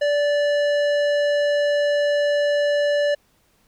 sine tone with tanh clipping, 582 Hz, D5, 16 cents flat, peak -19 dBFS, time 0.01-3.15 s, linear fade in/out 10 ms, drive 15 dB, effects pink hiss -62 dBFS RMS until 3.67 s

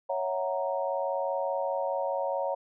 sine chord, F# dominant seventh, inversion second, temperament equal, 554.4 / 659.3 / 740 / 932.3 Hz, C#5 / E5 / F#5 / A#5, 0 / 0 / 0 / 0 cents, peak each -30 / -35 / -35 / -34 dBFS, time 0.09-2.55 s, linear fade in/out 10 ms, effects none

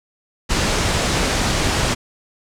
pink low-pass noise, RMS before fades -19 dBFS, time 0.49-1.95 s, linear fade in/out 20 ms, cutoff 8400 Hz, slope 24 dB/octave, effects none

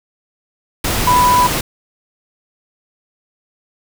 sine tone in noise, 990 Hz, B5, 4 cents sharp, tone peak -9 dBFS, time 1.07-1.47 s, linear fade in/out 5 ms, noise pink, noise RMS -18 dBFS, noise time 0.84-1.61 s, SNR +6 dB, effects none

